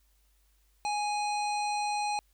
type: harmonic tone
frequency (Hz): 830.6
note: G#5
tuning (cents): 0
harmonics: 1 / 3 / 5 / 7 / 9 / 10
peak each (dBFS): -29 / -38 / -40 / -46 / -50 / -48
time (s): 0.85-2.19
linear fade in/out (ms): 0
effects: added 50 Hz sine -65 dBFS peak until 2.33 s + white hiss -72 dBFS RMS until 2.33 s